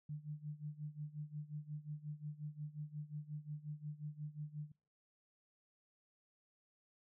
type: tone with tremolo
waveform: sine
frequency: 149.8 Hz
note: D3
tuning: 35 cents sharp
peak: -40 dBFS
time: 0.09-4.72 s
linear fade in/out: 5 ms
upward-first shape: sine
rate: 5.6 Hz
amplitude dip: 90%
effects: noise-tail reverb RT60 0.4 s tail -24 dB re dry